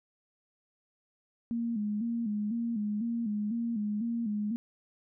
sine tone with vibrato, 220.7 Hz, A3, 5 cents sharp, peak -29 dBFS, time 1.51-4.56 s, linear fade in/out 0 ms, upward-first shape square, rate 2 Hz, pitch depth 95 cents each way, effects none

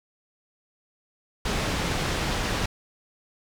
pink low-pass noise, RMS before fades -27 dBFS, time 1.45-2.66 s, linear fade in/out 5 ms, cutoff 5800 Hz, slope 12 dB/octave, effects none

